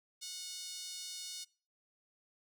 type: tone with high-pass filter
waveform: 5% pulse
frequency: 731 Hz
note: F#5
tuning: 21 cents flat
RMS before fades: -45 dBFS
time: 0.21-1.45 s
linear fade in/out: 20 ms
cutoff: 3900 Hz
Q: 1.6
effects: noise-tail reverb RT60 0.4 s tail -23 dB re dry